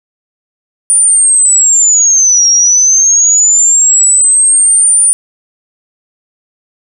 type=linear two-way sweep; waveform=sine; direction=down then up; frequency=9397 to 5590 to 9397 Hz; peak=-4 dBFS; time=0.9-5.13 s; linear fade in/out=0 ms; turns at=2.48 s; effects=none